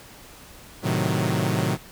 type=chord; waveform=sawtooth; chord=A diminished seventh; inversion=none; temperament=equal; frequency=110 / 130.81 / 155.56 / 185 Hz; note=A2 / C3 / Eb3 / Gb3; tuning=0 / 0 / 0 / 0 cents; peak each=-23 dBFS; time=0.82-1.78 s; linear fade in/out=50 ms; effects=pink hiss -46 dBFS RMS until 1.91 s